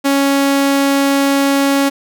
sawtooth tone, 277.4 Hz, C#4, 1 cent sharp, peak -7 dBFS, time 0.04-1.9 s, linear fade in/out 20 ms, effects none

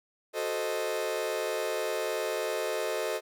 40% pulse chord, F# diminished seventh, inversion none, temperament equal, 370 / 440 / 523.3 / 622.3 Hz, F#4 / A4 / C5 / Eb5, 0 / 0 / 0 / 0 cents, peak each -37 / -33 / -35 / -33 dBFS, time 0.33-3.21 s, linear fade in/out 50 ms, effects none

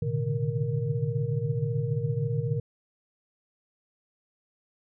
sine tone cluster, 112.6 / 127.4 / 144.2 / 151 / 467.4 Hz, A2 / C3 / D3 / D3 / A#4, +40 / -46 / -31 / +48 / +5 cents, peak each -31 / -30 / -35 / -31 / -34 dBFS, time 0.02-2.6 s, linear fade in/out 5 ms, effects none

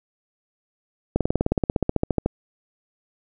slowing click train, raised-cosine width 2 ms, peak -6 dBFS, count 19, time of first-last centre 1.16-2.26 s, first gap 47 ms, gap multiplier 1.03, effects none

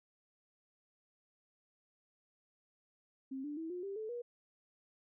sine tone with pitch steps, 266.5 / 294 / 324.3 / 357.8 / 394.7 / 435.4 / 480.4 Hz, C4 / D4 / E4 / F4 / G4 / A4 / B4, +32 / +2 / -28 / +42 / +12 / -18 / -48 cents, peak -39 dBFS, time 3.31-4.22 s, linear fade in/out 10 ms, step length 130 ms, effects none

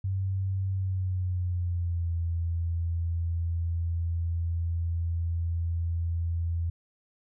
sine tone with pitch glide, 95.6 to 84.19 Hz, G2 to E2, -43 to +37 cents, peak -26 dBFS, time 0.04-6.7 s, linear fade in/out 5 ms, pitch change -220 cents, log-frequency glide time 0.73-2.13 s, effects none

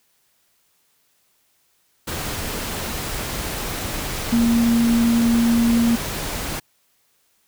sine tone in noise, 233.1 Hz, A#3, in tune, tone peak -14 dBFS, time 4.32-5.96 s, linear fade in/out 10 ms, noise pink, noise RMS -27 dBFS, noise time 2.07-6.6 s, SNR +10 dB, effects white hiss -64 dBFS RMS until 7.47 s

